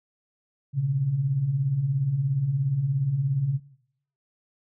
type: beating tone pair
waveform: sine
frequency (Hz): 121.7 / 138.7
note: B2 / C#3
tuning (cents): -25 / +1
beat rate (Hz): 17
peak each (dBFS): -31 / -22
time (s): 0.73-3.6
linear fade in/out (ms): 50
effects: noise-tail reverb RT60 0.7 s tail -19 dB re dry